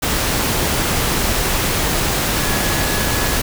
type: tone in noise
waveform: sine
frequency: 1690 Hz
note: G#6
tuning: 30 cents sharp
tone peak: -28 dBFS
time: 2.36-3.38 s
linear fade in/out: 10 ms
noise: pink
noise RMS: -18 dBFS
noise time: 0.02-3.42 s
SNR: -13 dB
effects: none